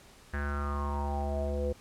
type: tone with low-pass filter sweep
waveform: square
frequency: 71.8 Hz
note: D2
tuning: 39 cents flat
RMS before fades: -32 dBFS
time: 0.33-1.73 s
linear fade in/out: 10 ms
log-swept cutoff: 1700 to 480 Hz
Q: 7.7
effects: pink hiss -56 dBFS RMS until 1.8 s + low-pass 11000 Hz 12 dB/octave